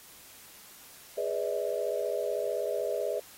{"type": "chord", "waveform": "sine", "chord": "E dominant seventh", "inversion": "first", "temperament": "equal with one note detuned", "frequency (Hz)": [415.3, 493.9, 587.3, 643.1], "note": ["G#4", "B4", "D5", "E5"], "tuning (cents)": [0, 0, 0, -43], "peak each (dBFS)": -34, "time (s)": [1.17, 3.2], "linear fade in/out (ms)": 10, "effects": ["white hiss -52 dBFS RMS until 3.37 s", "AAC 48 kbps"]}